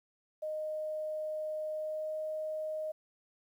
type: tone with pitch glide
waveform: sine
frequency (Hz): 618 to 621.9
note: D#5 to D#5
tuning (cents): -12 to -1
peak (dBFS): -34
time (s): 0.42-2.92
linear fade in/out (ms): 10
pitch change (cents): +11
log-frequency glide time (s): 1.73-2.16
effects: 11-bit